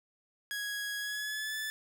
sawtooth tone with pitch glide, 1661.2 to 1742.8 Hz, G#6 to A6, 0 to -17 cents, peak -31 dBFS, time 0.51-1.7 s, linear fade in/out 0 ms, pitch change +83 cents, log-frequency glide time 0.98-1.56 s, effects 10-bit

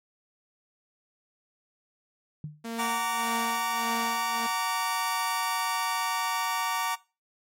sine tone with exponential decay, 150.9 Hz, D3, 47 cents sharp, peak -30 dBFS, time 2.44-2.66 s, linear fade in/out 2 ms, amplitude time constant 46 ms
sawtooth tone with tremolo, 229.5 Hz, A#3, 27 cents flat, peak -27 dBFS, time 2.64-4.47 s, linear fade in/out 10 ms, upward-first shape sine, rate 1.7 Hz, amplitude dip 85%
sawtooth chord, Gb augmented, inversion none, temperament just, 740 / 925 / 1156.2 Hz, Gb5 / Bb5 / D6, 0 / -14 / -27 cents, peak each -31 / -26 / -27 dBFS, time 2.78-6.96 s, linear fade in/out 20 ms
effects noise-tail reverb RT60 0.3 s tail -21 dB re dry + MP3 64 kbps

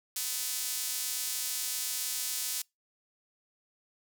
sawtooth tone with high-pass filter, 252.7 Hz, B3, 40 cents sharp, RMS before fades -34 dBFS, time 0.16-2.62 s, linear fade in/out 5 ms, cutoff 6400 Hz, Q 0.67, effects noise-tail reverb RT60 0.2 s tail -26 dB re dry

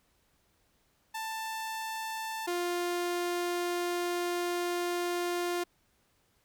sawtooth tone pair in turn, 886 / 351 Hz, A5 / F4, +12 / +9 cents, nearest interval octave + major third, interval 1603 cents, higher first, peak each -31 / -26 dBFS, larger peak second, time 1.14-2.47 / 2.47-5.64 s, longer second, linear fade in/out 10 ms, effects pink hiss -71 dBFS RMS until 6.44 s

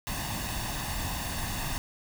pink noise with comb filter, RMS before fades -33 dBFS, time 0.07-1.78 s, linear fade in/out 0 ms, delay 1.1 ms, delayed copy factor +0.65, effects none

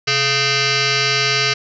sine tone with frequency modulation, 1244.5 Hz, D#6, in tune, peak -14 dBFS, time 0.07-1.54 s, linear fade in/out 10 ms, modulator 557 Hz, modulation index 7.5, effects none

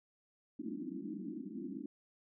white band-pass noise, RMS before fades -43 dBFS, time 0.59-1.86 s, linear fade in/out 2 ms, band 180 to 340 Hz, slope 96 dB/octave, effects none

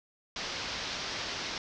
white low-pass noise, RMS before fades -37 dBFS, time 0.36-1.58 s, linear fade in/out 2 ms, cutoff 5700 Hz, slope 48 dB/octave, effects none

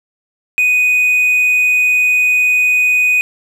triangle tone with hard clipping, 2489 Hz, D#7, in tune, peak -10 dBFS, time 0.58-3.21 s, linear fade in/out 0 ms, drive 5 dB, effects none

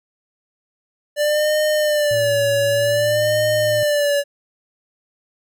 square tone with vibrato, 587.3 Hz, D5, in tune, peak -16 dBFS, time 1.16-4.24 s, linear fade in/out 50 ms, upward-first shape sine, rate 0.54 Hz, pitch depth 67 cents each way
triangle tone, 112.1 Hz, A2, 33 cents sharp, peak -25 dBFS, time 2.11-3.83 s, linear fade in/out 0 ms
effects none

